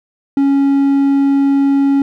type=tone; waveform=triangle; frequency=277.2 Hz; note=C#4; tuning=in tune; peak=-7 dBFS; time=0.37-2.02 s; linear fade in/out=2 ms; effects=none